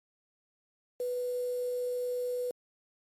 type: tone with quantisation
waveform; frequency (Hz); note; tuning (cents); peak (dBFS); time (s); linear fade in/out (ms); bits
sine; 493.9; B4; 0; -30; 1-2.51; 2; 8
effects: MP3 64 kbps